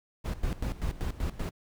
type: noise with tremolo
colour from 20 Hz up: brown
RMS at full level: -30 dBFS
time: 0.24-1.51 s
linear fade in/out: 20 ms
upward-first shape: square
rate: 5.2 Hz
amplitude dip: 80%
effects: none